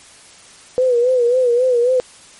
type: tone with vibrato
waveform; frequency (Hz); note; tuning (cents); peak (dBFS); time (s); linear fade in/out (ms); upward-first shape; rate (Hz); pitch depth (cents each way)
sine; 493.9; B4; 0; -11; 0.78-2; 0; sine; 3.7; 80
effects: white hiss -43 dBFS RMS until 2.39 s + MP3 48 kbps